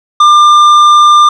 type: tone with tanh clipping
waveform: triangle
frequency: 1196 Hz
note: D6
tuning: 31 cents sharp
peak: -3 dBFS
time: 0.2-1.29 s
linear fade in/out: 5 ms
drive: 13 dB
effects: none